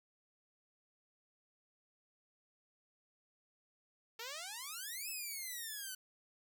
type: exponential two-way sweep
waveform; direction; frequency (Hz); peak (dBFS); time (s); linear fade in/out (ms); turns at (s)
5% pulse; up then down; 440 to 2637 to 1487; -32; 4.19-5.95; 5; 5.09
effects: none